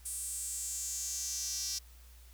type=tone with high-pass filter sweep; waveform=sawtooth; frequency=390 Hz; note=G4; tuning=9 cents flat; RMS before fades=-38 dBFS; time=0.05-1.79 s; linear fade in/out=10 ms; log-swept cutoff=8900 to 5400 Hz; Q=4.5; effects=added 60 Hz sine -53 dBFS peak until 2.33 s + white hiss -62 dBFS RMS until 2.33 s